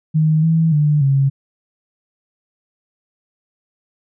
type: tone with pitch steps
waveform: sine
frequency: 156.2 / 162.4 / 149 / 137.2 Hz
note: D#3 / E3 / D3 / C#3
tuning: +7 / -26 / +25 / -17 cents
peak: -11 dBFS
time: 0.14-1.3 s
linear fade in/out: 20 ms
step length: 290 ms
effects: none